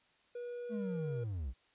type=tone with pitch glide; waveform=triangle; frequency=483.8 to 475.5 Hz; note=B4 to A#4; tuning=-36 to +34 cents; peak=-38 dBFS; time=0.35-1.24 s; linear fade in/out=5 ms; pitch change=-30 cents; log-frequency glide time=0.7-0.86 s
type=linear sweep; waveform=triangle; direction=down; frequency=225 to 54.1 Hz; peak=-34 dBFS; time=0.69-1.54 s; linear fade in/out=50 ms
effects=white hiss -70 dBFS RMS until 1.74 s + resampled to 8000 Hz